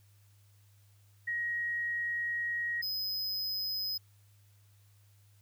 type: tone pair in turn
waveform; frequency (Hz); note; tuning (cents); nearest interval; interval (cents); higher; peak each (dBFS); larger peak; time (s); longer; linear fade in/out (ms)
sine / square; 1891 / 5048; A#6 / D#8; +24 / +24; octave + perfect fourth; 1700; second; -31 / -33; first; 1.27-2.82 / 2.82-3.98; first; 10
effects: added 101 Hz sine -60 dBFS peak until 5.41 s + white hiss -70 dBFS RMS until 5.41 s